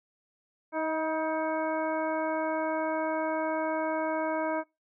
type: harmonic tone with a mistuned harmonic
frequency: 315.7 Hz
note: D#4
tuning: 25 cents sharp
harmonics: 1 / 2 / 3 / 4 / 5 / 7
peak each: -33 / -31 / -33 / -40 / -39 / -42 dBFS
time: 0.72-4.64 s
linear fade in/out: 50 ms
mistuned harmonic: 3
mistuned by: +21 cents
effects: noise-tail reverb RT60 0.2 s tail -20 dB re dry